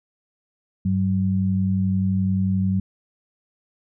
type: tone pair together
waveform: sine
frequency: 98 / 189.43 Hz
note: G2 / F#3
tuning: 0 / +41 cents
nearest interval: major seventh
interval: 1141 cents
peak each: -22 / -20 dBFS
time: 0.85-2.8 s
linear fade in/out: 5 ms
effects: none